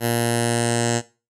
10% pulse tone with low-pass filter sweep, 117.7 Hz, A#2, 17 cents sharp, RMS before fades -21 dBFS, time 0-1.02 s, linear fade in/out 50 ms, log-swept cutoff 12000 to 7500 Hz, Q 5.7, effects noise-tail reverb RT60 0.3 s tail -17 dB re dry

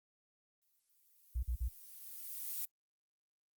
violet noise with exponential growth, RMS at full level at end -38 dBFS, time 0.62-2.65 s, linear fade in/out 1 ms, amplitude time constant 440 ms
sine tone bursts, 60 Hz, B1, 49 cents flat, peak -33 dBFS, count 3, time 1.35-1.685 s, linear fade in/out 10 ms, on 81 ms, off 46 ms
effects noise-tail reverb RT60 0.1 s tail -23 dB re dry + Opus 24 kbps

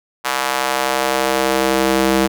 square tone with high-pass filter sweep, 65.9 Hz, C2, 13 cents sharp, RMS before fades -17 dBFS, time 0.24-2.28 s, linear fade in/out 20 ms, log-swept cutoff 990 to 270 Hz, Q 1.2, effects none

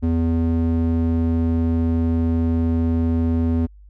square tone with band-pass filter, 82.41 Hz, E2, in tune, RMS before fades -19 dBFS, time 0.02-3.67 s, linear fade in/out 20 ms, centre 190 Hz, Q 2.2, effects added 50 Hz sine -42 dBFS peak until 3.89 s

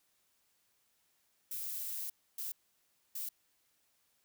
violet noise bursts at uneven times, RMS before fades -40 dBFS, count 3, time 1.51-2.1 / 2.38-2.52 / 3.15-3.29 s, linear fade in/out 5 ms, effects white hiss -75 dBFS RMS until 4.24 s

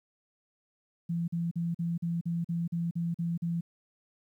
sine tone bursts, 169.3 Hz, E3, 46 cents sharp, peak -28 dBFS, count 11, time 1.09-3.61 s, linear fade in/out 10 ms, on 190 ms, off 43 ms, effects 11-bit

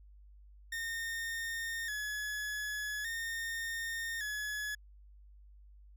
40% pulse tone with vibrato, 1763 Hz, A6, 3 cents sharp, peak -35 dBFS, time 0.72-4.75 s, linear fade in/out 5 ms, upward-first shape square, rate 0.43 Hz, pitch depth 66 cents each way, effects added 50 Hz sine -54 dBFS peak until 5.96 s

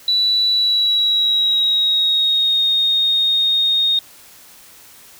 sine tone with pitch glide, 3951 to 3708 Hz, B7 to A#7, 0 to -10 cents, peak -13 dBFS, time 0.08-3.99 s, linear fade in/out 2 ms, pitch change -110 cents, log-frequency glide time 0.49-2.62 s, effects white hiss -44 dBFS RMS until 5.19 s

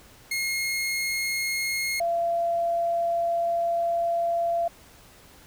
sawtooth / sine tone pair in turn, 2151 / 681.4 Hz, C7 / F5, +47 / -43 cents, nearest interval octave + minor sixth, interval 1990 cents, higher first, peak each -22 dBFS, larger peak neither, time 0.31-2 / 2-4.68 s, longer second, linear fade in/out 5 ms, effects pink hiss -52 dBFS RMS until 5.46 s

